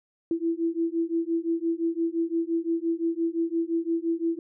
sine beating tone pair, 329.6 / 335.4 Hz, E4 / E4, 0 / +30 cents, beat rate 5.8 Hz, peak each -27 dBFS, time 0.31-4.39 s, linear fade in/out 2 ms, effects none

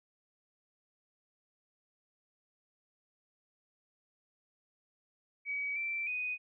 sine tone with pitch steps, 2271 / 2341 / 2491 Hz, C#7 / D7 / D#7, +41 / -6 / +1 cents, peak -33 dBFS, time 5.45-6.38 s, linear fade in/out 50 ms, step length 310 ms, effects none

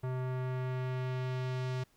square tone with low-pass filter sweep, 128.2 Hz, C3, 35 cents flat, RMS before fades -35 dBFS, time 0.03-1.84 s, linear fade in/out 10 ms, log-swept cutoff 1300 to 5400 Hz, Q 0.83, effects pink hiss -69 dBFS RMS until 1.96 s

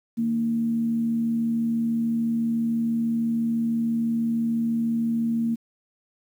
sine tone with frequency modulation, 230 Hz, A#3, 23 cents flat, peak -21 dBFS, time 0.17-5.56 s, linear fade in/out 20 ms, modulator 73.9 Hz, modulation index 0.23, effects 9-bit

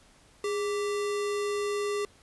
sine tone with sample-and-hold, 411.2 Hz, G#4, 17 cents flat, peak -27 dBFS, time 0.44-2.05 s, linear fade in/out 2 ms, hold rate 1575 Hz, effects pink hiss -59 dBFS RMS until 2.22 s + resampled to 24000 Hz

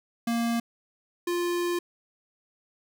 square tone pair in turn, 233.1 / 349.3 Hz, A#3 / F4, 0 / 0 cents, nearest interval perfect fifth, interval 700 cents, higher second, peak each -25 / -26 dBFS, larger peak first, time 0.27-0.6 / 1.27-1.79 s, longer second, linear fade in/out 5 ms, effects none

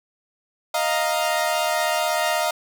sawtooth chord, Eb suspended second, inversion none, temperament equal, 622.3 / 698.5 / 932.3 Hz, Eb5 / F5 / Bb5, 0 / 0 / 0 cents, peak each -20 / -20 / -23 dBFS, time 0.74-2.51 s, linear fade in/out 5 ms, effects none

